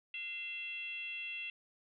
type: tone with frequency modulation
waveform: sine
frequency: 2700 Hz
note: E7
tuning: 41 cents sharp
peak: -39 dBFS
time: 0.14-1.5 s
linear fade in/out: 2 ms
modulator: 634 Hz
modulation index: 0.61
effects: none